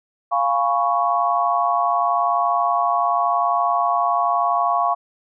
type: chord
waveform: sine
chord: C# dominant seventh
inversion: first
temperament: equal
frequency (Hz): 698.5 / 830.6 / 987.8 / 1108.7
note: E#5 / G#5 / B5 / C#6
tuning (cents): 0 / 0 / 0 / 0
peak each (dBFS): -20 / -25 / -25 / -20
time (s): 0.31-4.95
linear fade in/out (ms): 20
effects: none